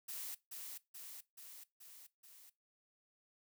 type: noise with echo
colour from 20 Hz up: blue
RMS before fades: -45 dBFS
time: 0.08-0.35 s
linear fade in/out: 10 ms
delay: 430 ms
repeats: 5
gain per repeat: -3 dB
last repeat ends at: 2.5 s
effects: noise-tail reverb RT60 0.2 s tail -19 dB re dry